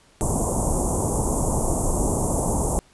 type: band-stop noise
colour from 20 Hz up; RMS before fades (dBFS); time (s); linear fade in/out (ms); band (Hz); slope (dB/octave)
pink; -22; 0.21-2.79; 0; 1000 to 7000; 48
effects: pink hiss -56 dBFS RMS until 2.93 s + resampled to 24000 Hz